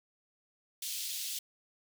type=high-pass noise; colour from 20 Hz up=pink; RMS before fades=-38 dBFS; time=0.82-1.39 s; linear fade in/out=5 ms; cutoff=3200 Hz; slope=24 dB/octave; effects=none